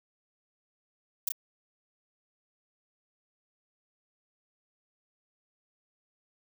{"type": "noise with echo", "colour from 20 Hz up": "violet", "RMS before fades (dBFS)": -28, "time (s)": [1.27, 1.29], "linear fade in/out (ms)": 5, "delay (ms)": 31, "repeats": 1, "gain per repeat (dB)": -3, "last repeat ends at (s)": 1.321, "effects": []}